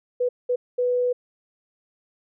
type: tone bursts at uneven times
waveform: sine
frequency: 493.9 Hz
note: B4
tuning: in tune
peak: -19 dBFS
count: 3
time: 0.2-0.29 / 0.49-0.56 / 0.78-1.13 s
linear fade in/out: 10 ms
effects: none